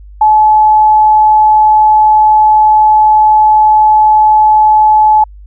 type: tone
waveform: sine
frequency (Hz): 858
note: A5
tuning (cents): -44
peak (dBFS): -3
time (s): 0.21-5.24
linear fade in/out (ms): 5
effects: added 50 Hz sine -30 dBFS peak until 5.46 s